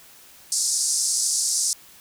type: band-pass noise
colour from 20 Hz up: white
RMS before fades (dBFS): -23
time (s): 0.52-1.73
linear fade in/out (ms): 0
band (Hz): 4800 to 9600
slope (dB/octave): 48
effects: white hiss -49 dBFS RMS until 2 s